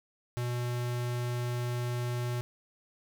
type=tone; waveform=square; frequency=121.8 Hz; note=B2; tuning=24 cents flat; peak=-31 dBFS; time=0.37-2.41 s; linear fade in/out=0 ms; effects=10-bit